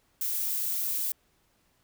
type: noise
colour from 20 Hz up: violet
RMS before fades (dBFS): -30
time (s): 0.21-1.12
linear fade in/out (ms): 2
effects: pink hiss -69 dBFS RMS until 1.83 s